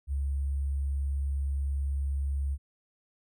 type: tone with sample-and-hold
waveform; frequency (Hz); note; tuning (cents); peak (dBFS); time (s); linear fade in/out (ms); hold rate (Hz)
sine; 69.3; C#2; 0; -27; 0.07-2.58; 50; 8820
effects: none